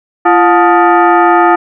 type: tone with frequency modulation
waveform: sine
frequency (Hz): 187.6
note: F#3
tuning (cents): +24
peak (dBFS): -4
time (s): 0.25-1.56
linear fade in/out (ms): 10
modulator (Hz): 530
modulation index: 2.4
effects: none